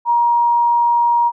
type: tone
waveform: sine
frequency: 947 Hz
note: A#5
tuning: 27 cents sharp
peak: -11 dBFS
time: 0.05-1.32 s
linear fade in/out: 50 ms
effects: none